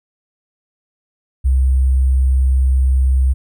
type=tone with sample-and-hold; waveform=sine; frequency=65.41 Hz; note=C2; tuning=in tune; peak=-10 dBFS; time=1.44-3.34 s; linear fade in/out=20 ms; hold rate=8820 Hz; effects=none